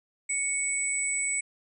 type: tone pair together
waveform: sine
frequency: 2225 / 7949 Hz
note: C#7 / B8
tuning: +6 / +10 cents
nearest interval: octave + minor seventh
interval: 2204 cents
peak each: -30 / -28 dBFS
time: 0.29-1.41 s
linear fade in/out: 10 ms
effects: none